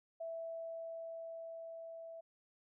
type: tone with level ramp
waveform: sine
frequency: 659.3 Hz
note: E5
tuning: in tune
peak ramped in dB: -40 to -47 dBFS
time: 0.2-2.21 s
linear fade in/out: 10 ms
effects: none